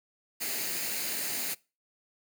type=noise with comb filter; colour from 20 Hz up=white; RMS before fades=-33 dBFS; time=0.4-1.55 s; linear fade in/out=20 ms; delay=0.44 ms; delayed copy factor=+0.5; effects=noise-tail reverb RT60 0.3 s tail -23 dB re dry + high-pass 200 Hz 12 dB/octave